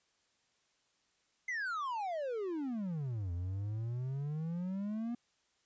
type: exponential two-way sweep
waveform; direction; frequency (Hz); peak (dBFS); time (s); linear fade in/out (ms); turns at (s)
triangle; down then up; 2093 to 85 to 242.1; -33; 1.48-5.15; 5; 3.32
effects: white hiss -75 dBFS RMS until 5.65 s + resampled to 16000 Hz